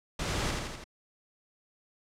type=noise with echo; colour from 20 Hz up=pink; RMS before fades=-33 dBFS; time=0.19-0.51 s; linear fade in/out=5 ms; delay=83 ms; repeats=4; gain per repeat=-3 dB; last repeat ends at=0.842 s; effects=low-pass 7000 Hz 12 dB/octave